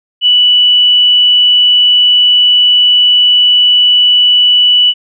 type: tone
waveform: sine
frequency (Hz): 2960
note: F#7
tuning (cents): 0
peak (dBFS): -4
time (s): 0.21-4.94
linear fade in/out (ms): 50
effects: none